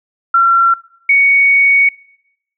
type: tone pair in turn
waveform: sine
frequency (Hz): 1363 / 2232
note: F6 / C#7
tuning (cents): -43 / +11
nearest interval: major sixth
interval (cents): 854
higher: second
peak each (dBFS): -6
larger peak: neither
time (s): 0.34-0.74 / 1.09-1.89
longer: second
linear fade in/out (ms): 5
effects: noise-tail reverb RT60 0.8 s tail -23 dB re dry